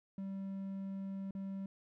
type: tone with dropouts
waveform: triangle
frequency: 194.2 Hz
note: G3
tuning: 16 cents flat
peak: -37 dBFS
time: 0.18-1.66 s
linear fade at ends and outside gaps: 2 ms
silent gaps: 1.309-1.35 s
effects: none